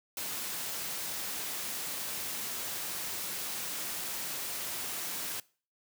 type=noise; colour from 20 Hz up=white; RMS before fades=-37 dBFS; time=0.17-5.4 s; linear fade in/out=2 ms; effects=noise-tail reverb RT60 0.4 s tail -22 dB re dry + high-pass 100 Hz 12 dB/octave